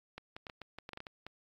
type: clicks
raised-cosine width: 0.3 ms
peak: -28 dBFS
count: 12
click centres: 0.18 / 0.365 / 0.468 / 0.498 / 0.617 / 0.786 / 0.891 / 0.933 / 0.974 / 1.004 / 1.068 / 1.266 s
effects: AAC 48 kbps